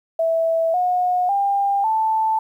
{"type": "tone with pitch steps", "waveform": "sine", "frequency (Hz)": [656, 723.7, 798.4, 880.7], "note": ["E5", "F#5", "G5", "A5"], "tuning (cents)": [-9, -39, 32, 1], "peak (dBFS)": -16, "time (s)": [0.19, 2.39], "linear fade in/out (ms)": 5, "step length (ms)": 550, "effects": ["9-bit"]}